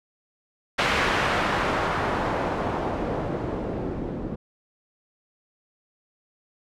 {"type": "noise with low-pass filter sweep", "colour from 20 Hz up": "white", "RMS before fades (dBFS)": -26, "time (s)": [0.78, 4.36], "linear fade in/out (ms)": 10, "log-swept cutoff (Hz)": [2200, 300], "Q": 0.9, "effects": []}